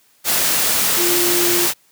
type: tone in noise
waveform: sine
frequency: 349.2 Hz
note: F4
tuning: in tune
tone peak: -19 dBFS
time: 0.96-1.68 s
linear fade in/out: 50 ms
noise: white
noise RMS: -17 dBFS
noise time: 0.24-1.74 s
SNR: -5 dB
effects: white hiss -56 dBFS RMS until 1.91 s + high-pass 100 Hz 12 dB/octave